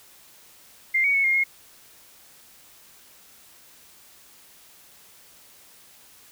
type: tone with pitch steps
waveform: sine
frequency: 2099 / 2244 / 2206 / 2129 / 2153 Hz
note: C7 / C#7 / C#7 / C7 / C7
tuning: +5 / +21 / -9 / +30 / +49 cents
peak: -18 dBFS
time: 0.94-1.44 s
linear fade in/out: 10 ms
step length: 100 ms
effects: white hiss -52 dBFS RMS until 6.31 s